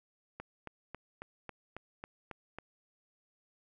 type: click train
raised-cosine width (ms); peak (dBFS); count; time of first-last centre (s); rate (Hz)
0.5; -27; 9; 0.4-2.586; 3.66
effects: none